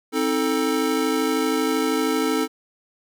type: chord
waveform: square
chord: A diminished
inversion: first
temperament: just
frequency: 264 / 316.8 / 440 Hz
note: C4 / Eb4 / A4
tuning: +16 / +31 / 0 cents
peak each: -25 dBFS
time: 0.12-2.48 s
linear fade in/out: 50 ms
effects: none